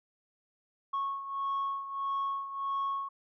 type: beating tone pair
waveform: sine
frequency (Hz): 1100 / 1101.6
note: C#6 / C#6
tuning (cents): -14 / -11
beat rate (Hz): 1.6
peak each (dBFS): -31 / -36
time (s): 0.93-3.09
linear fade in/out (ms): 10
effects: tanh soft clip ceiling -27 dBFS